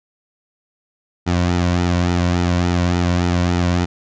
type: tone with flanger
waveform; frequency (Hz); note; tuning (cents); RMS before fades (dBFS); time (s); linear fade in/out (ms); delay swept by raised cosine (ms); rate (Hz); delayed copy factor
sawtooth; 88.1; F2; +16; -17; 1.26-3.86; 20; 1.8 to 2.44; 3.5; -0.6
effects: resampled to 16000 Hz